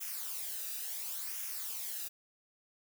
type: noise with flanger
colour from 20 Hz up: blue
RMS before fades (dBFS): -40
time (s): 0-2.09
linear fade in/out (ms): 20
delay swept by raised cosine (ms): 0.23 to 0.94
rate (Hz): 0.71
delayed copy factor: -0.6
effects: none